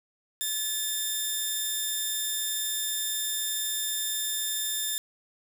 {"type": "tone pair together", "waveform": "10% pulse", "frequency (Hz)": [1731, 3622], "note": ["A6", "A7"], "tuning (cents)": [-29, 49], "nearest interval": "octave + minor second", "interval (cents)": 1278, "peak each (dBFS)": [-28, -21], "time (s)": [0.41, 4.98], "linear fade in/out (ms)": 0, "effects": ["8-bit"]}